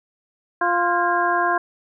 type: harmonic tone with a mistuned harmonic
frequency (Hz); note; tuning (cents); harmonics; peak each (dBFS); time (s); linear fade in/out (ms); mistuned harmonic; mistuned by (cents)
349.2; F4; 0; 1 / 2 / 3 / 4 / 5; -26 / -22 / -21 / -27 / -24; 0.61-1.58; 5; 5; -120
effects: none